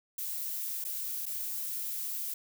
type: noise with dropouts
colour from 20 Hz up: violet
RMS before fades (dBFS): -36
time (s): 0.18-2.34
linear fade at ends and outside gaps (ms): 5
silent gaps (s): 0.842-0.849 / 1.257-1.263
effects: none